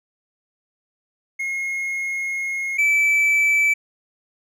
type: tone pair in turn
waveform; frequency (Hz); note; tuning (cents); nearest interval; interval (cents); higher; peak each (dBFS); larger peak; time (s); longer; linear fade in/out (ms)
triangle; 2156 / 2313; C#7 / D7; -49 / -27; minor second; 122; second; -21 / -13; second; 1.39-2.78 / 2.78-3.74; first; 10
effects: none